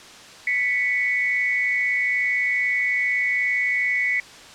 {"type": "tone pair together", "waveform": "sine", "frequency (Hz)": [1979.6, 2222], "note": ["B6", "C#7"], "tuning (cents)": [4, 4], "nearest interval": "major second", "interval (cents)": 200, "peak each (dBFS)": -22, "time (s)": [0.47, 4.2], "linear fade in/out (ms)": 2, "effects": ["white hiss -43 dBFS RMS until 4.54 s", "low-pass 6000 Hz 12 dB/octave"]}